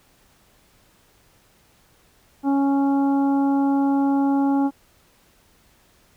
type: harmonic tone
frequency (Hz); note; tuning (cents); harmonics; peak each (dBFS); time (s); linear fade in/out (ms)
277.2; C#4; 0; 1 / 2 / 3 / 4 / 5; -17 / -33 / -26 / -38 / -40; 2.43-4.71; 50
effects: pink hiss -58 dBFS RMS until 6.16 s